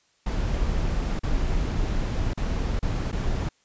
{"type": "noise with dropouts", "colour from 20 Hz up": "brown", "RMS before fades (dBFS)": -25, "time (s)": [0.26, 3.49], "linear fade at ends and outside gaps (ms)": 5, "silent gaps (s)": [[1.193, 1.233], [2.335, 2.374], [2.793, 2.826], [3.117, 3.126]], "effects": ["white hiss -65 dBFS RMS until 3.64 s", "resampled to 16000 Hz"]}